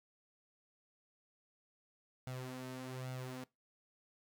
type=tone with flanger; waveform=sawtooth; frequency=128.5 Hz; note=C3; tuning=31 cents flat; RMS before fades=-45 dBFS; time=2.27-3.44 s; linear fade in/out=0 ms; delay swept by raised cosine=1.4 to 4.6 ms; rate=1.2 Hz; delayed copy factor=+0.6; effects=noise-tail reverb RT60 0.2 s tail -21 dB re dry